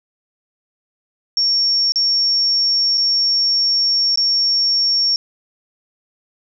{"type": "tone with dropouts", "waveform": "sine", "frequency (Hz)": 5500, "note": "F8", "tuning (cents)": -27, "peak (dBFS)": -13, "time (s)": [1.37, 5.16], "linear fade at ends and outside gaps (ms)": 1, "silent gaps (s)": [[1.921, 1.958], [2.974, 2.978], [4.158, 4.174]], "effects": []}